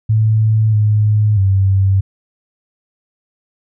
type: tone with pitch steps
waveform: sine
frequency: 109.4 / 106.1 / 96.8 Hz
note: A2 / G#2 / G2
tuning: -9 / +38 / -21 cents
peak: -9 dBFS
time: 0.09-2.01 s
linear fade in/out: 10 ms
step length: 640 ms
effects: none